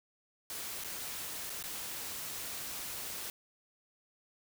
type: noise with dropouts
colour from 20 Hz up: white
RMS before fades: -41 dBFS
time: 0.5-3.3 s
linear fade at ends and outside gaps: 1 ms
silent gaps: 0.838-0.845 / 1.496-1.501 / 1.627-1.638 s
effects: none